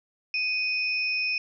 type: tone pair together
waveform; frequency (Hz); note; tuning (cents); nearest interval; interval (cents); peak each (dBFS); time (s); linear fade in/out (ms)
sine; 2500 / 5301; D#7 / E8; +8 / +9; octave + minor second; 1301; -25 / -32; 0.34-1.38; 2
effects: none